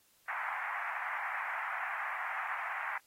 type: band-pass noise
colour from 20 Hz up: white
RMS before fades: -38 dBFS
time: 0.28-2.98 s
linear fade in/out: 5 ms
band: 750 to 2100 Hz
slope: 48 dB/octave
effects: white hiss -68 dBFS RMS until 3.06 s + AAC 48 kbps